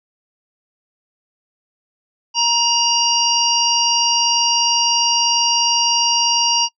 harmonic tone, 943 Hz, A#5, 20 cents sharp, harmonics 1 / 3 / 5 / 6, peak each -19 / -19 / -19 / -19 dBFS, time 2.34-6.69 s, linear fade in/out 50 ms, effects noise-tail reverb RT60 0.1 s tail -24 dB re dry

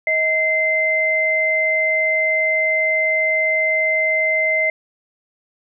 sine tone pair together, 632.8 / 2075 Hz, D#5 / C7, +29 / -15 cents, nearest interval octave + major sixth, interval 2056 cents, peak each -21 / -16 dBFS, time 0.07-4.7 s, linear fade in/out 2 ms, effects none

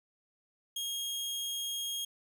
sawtooth tone, 3257 Hz, G#7, 34 cents flat, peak -31 dBFS, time 0.76-2.05 s, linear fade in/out 5 ms, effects none

